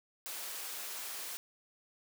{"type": "high-pass noise", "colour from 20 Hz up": "white", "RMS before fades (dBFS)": -42, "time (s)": [0.26, 1.37], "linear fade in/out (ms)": 0, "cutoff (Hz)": 410, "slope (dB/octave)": 12, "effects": []}